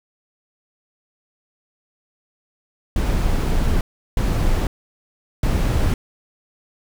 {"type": "noise bursts at uneven times", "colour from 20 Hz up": "brown", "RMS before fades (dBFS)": -18, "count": 3, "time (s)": [[2.96, 3.81], [4.17, 4.67], [5.43, 5.94]], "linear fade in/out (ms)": 2, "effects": []}